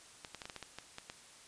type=clicks; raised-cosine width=0.2 ms; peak=-26 dBFS; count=10; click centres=0.248 / 0.347 / 0.418 / 0.455 / 0.498 / 0.563 / 0.627 / 0.786 / 0.984 / 1.099 s; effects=white hiss -57 dBFS RMS until 1.47 s + resampled to 22050 Hz